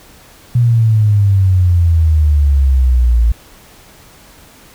sine exponential sweep, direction down, 122.2 to 56 Hz, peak -7 dBFS, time 0.55-3.32 s, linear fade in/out 5 ms, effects pink hiss -42 dBFS RMS until 4.74 s

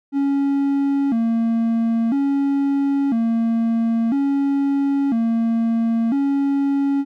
triangle tone with vibrato, 252.4 Hz, B3, 38 cents sharp, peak -14 dBFS, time 0.12-7.05 s, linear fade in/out 50 ms, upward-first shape square, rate 0.5 Hz, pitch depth 170 cents each way, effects none

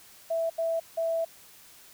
sine tone bursts at uneven times, 659.3 Hz, E5, in tune, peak -25 dBFS, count 3, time 0.3-0.5 / 0.58-0.8 / 0.97-1.25 s, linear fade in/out 10 ms, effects white hiss -53 dBFS RMS until 1.93 s

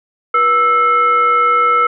sine tone with frequency modulation, 1318.5 Hz, E6, in tune, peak -9 dBFS, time 0.34-1.87 s, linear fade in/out 5 ms, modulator 835 Hz, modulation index 0.56, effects none

